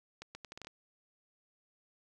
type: accelerating click train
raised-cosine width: 0.2 ms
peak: -28 dBFS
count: 8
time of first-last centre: 0.22-0.671 s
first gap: 130 ms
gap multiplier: 0.75
effects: none